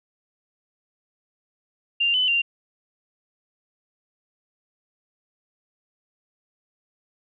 sine tone with pitch steps, 2789 / 3014 / 2779 Hz, F7 / F#7 / F7, -3 / +31 / -9 cents, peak -18 dBFS, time 2-2.42 s, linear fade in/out 10 ms, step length 140 ms, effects none

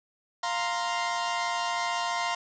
sawtooth chord, F suspended fourth, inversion none, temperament equal, 698.5 / 932.3 / 1046.5 Hz, F5 / Bb5 / C6, 0 / 0 / 0 cents, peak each -28 dBFS, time 0.43-2.35 s, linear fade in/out 5 ms, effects resampled to 16000 Hz + 8-bit

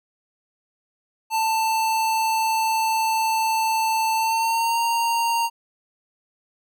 square tone with pitch glide, 888 to 926.8 Hz, A5 to A#5, +16 to -10 cents, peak -20 dBFS, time 1.3-5.5 s, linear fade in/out 50 ms, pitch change +74 cents, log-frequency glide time 4.15-4.78 s, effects none

